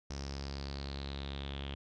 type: tone with low-pass filter sweep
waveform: sawtooth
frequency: 69.3 Hz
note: C#2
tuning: in tune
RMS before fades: -41 dBFS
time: 0.1-1.75 s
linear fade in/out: 5 ms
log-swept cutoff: 5600 to 3200 Hz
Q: 6.9
effects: none